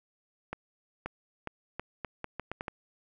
accelerating click train, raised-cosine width 0.5 ms, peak -20 dBFS, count 10, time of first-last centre 0.53-2.682 s, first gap 530 ms, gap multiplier 0.78, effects none

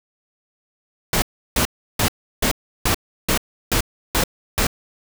pink noise bursts, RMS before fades -18 dBFS, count 9, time 1.13-4.669 s, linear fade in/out 2 ms, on 91 ms, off 340 ms, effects none

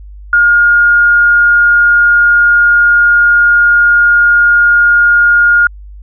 sine tone, 1422 Hz, F6, 31 cents sharp, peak -4 dBFS, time 0.33-5.67 s, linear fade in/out 2 ms, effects added 50 Hz sine -28 dBFS peak until 6.02 s

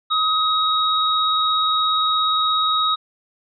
sine tone pair together, 1265 / 3791 Hz, D#6 / A#7, +28 / +28 cents, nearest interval octave + perfect fifth, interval 1900 cents, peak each -18 / -20 dBFS, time 0.1-2.96 s, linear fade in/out 20 ms, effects none

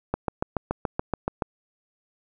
click train, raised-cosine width 1 ms, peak -10 dBFS, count 10, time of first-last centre 0.14-1.422 s, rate 7.02 Hz, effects none

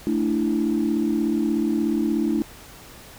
sine chord, A suspended fourth, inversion none, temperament just, 220 / 293.3 / 330 Hz, A3 / D4 / E4, 0 / -2 / +2 cents, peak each -23 dBFS, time 0.07-2.42 s, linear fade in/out 0 ms, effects tanh soft clip ceiling -12 dBFS + pink hiss -44 dBFS RMS until 3.18 s

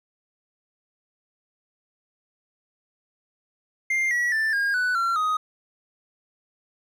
triangle tone with pitch steps, 2105 / 1930.3 / 1770.1 / 1623.2 / 1488.5 / 1364.9 / 1251.6 Hz, C7 / B6 / A6 / G#6 / F#6 / F6 / D#6, +10 / -40 / +10 / -40 / +10 / -40 / +10 cents, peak -19 dBFS, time 3.9-5.37 s, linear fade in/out 5 ms, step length 210 ms, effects none

